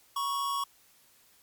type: tone pair together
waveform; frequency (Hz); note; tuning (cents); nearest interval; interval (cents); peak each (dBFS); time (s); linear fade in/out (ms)
square; 965.7 / 1108.7; B5 / C#6; -39 / 0; major second; 239; -39 / -30; 0.16-0.64; 5
effects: white hiss -62 dBFS RMS until 1.42 s + MP3 96 kbps